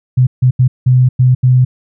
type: tone bursts at uneven times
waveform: sine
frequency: 127 Hz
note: B2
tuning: 49 cents sharp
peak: -5 dBFS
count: 6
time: 0.17-0.27 / 0.42-0.51 / 0.59-0.68 / 0.86-1.09 / 1.19-1.35 / 1.43-1.65 s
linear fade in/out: 10 ms
effects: none